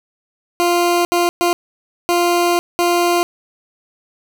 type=tone bursts at uneven times; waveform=20% pulse; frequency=348.5 Hz; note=F4; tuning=4 cents flat; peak=-8 dBFS; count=5; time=0.6-1.05 / 1.12-1.29 / 1.41-1.53 / 2.09-2.59 / 2.79-3.23 s; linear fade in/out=0 ms; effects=none